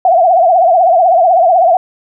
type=tone with vibrato; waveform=sine; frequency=705 Hz; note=F5; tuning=16 cents sharp; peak=-5 dBFS; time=0.05-1.77 s; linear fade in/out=2 ms; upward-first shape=triangle; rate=16 Hz; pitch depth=160 cents each way; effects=none